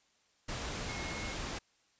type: tone in noise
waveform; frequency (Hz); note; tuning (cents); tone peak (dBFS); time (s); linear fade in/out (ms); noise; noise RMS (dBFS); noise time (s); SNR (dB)
sine; 2166; C#7; -41; -44; 0.88-1.34; 10; pink; -39; 0.48-1.59; -8
effects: white hiss -71 dBFS RMS until 1.99 s + resampled to 16000 Hz